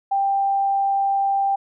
sine tone, 789 Hz, G5, 11 cents sharp, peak -17 dBFS, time 0.11-1.56 s, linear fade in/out 10 ms, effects none

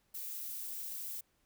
violet noise, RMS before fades -42 dBFS, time 0.14-1.21 s, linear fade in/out 10 ms, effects pink hiss -75 dBFS RMS until 1.45 s

